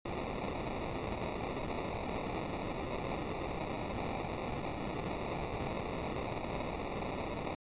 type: noise with sample-and-hold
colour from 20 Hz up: white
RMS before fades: -38 dBFS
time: 0.05-7.55 s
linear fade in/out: 5 ms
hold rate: 1575 Hz
effects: resampled to 8000 Hz